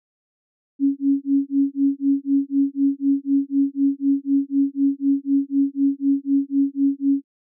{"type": "tone with tremolo", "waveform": "sine", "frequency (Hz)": 277.2, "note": "C#4", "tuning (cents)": 0, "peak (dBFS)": -13, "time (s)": [0.79, 7.24], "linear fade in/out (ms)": 50, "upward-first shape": "sine", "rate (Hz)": 4, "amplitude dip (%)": 100, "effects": []}